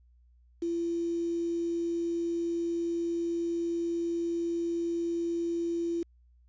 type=tone with quantisation; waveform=sine; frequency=338.7 Hz; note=E4; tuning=47 cents sharp; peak=-28 dBFS; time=0.62-6.03 s; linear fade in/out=5 ms; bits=8; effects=added 60 Hz sine -58 dBFS peak until 6.48 s + resampled to 16000 Hz